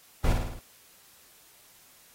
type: noise with echo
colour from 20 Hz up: brown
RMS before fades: -22 dBFS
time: 0.24-0.33 s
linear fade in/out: 5 ms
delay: 53 ms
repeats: 5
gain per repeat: -4 dB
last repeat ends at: 0.595 s
effects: white hiss -57 dBFS RMS until 2.14 s + AAC 48 kbps